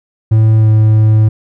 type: tone with pitch glide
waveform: triangle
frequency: 110 to 108.61 Hz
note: A2 to A2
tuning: 0 to -22 cents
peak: -3 dBFS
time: 0.31-1.29 s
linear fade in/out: 10 ms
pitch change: -22 cents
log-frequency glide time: 0.58-0.68 s
effects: none